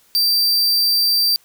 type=tone; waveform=45% pulse; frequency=4684 Hz; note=D8; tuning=5 cents flat; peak=-13 dBFS; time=0.15-1.36 s; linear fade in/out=0 ms; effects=white hiss -55 dBFS RMS until 1.44 s